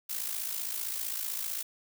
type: noise with amplitude modulation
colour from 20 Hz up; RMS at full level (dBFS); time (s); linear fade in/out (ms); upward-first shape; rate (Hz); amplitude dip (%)
blue; -32; 0.09-1.63; 10; sine; 55.5; 65
effects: none